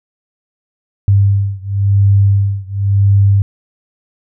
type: beating tone pair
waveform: sine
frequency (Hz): 99.1 / 100.05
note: G2 / G2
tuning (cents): +19 / +36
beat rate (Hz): 0.95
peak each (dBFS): -11 / -12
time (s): 1.08-3.42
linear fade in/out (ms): 0
effects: none